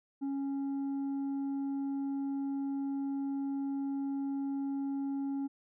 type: tone with tanh clipping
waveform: sine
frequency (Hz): 276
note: C#4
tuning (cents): -7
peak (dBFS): -33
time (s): 0.21-5.48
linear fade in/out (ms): 20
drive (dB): 4
effects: none